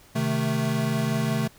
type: chord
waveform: square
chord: A diminished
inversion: first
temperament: equal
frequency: 130.81 / 155.56 / 220 Hz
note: C3 / Eb3 / A3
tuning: 0 / 0 / 0 cents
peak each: -28 / -29 / -27 dBFS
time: 0.15-1.48 s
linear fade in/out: 10 ms
effects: pink hiss -53 dBFS RMS until 1.58 s